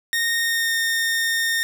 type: tone with pitch glide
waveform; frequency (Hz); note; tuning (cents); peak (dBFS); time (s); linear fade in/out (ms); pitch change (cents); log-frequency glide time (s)
sawtooth; 1849 to 1832; A#6 to A#6; -15 to -31; -16; 0.13-1.63; 0; -16; 0.38-0.75
effects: none